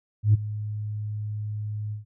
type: tone with ADSR envelope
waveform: sine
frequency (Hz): 105.7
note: G#2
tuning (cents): +31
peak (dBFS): -11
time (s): 0.23-2.05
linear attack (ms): 110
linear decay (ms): 18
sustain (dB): -17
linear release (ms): 130
effects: tanh soft clip ceiling -10 dBFS